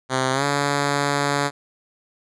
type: tone with pitch glide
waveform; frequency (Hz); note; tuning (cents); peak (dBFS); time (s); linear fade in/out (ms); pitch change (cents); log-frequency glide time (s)
5% pulse; 130.81 to 142.65; C3 to C#3; 0 to +50; -8; 0.09-1.51; 50; +150; 0.32-0.44
effects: resampled to 22050 Hz